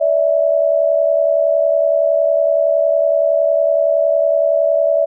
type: tone pair together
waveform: sine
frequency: 578 / 648.8 Hz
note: D5 / E5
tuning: -28 / -28 cents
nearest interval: major second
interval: 200 cents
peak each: -14 dBFS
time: 0-5.06 s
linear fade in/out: 20 ms
effects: none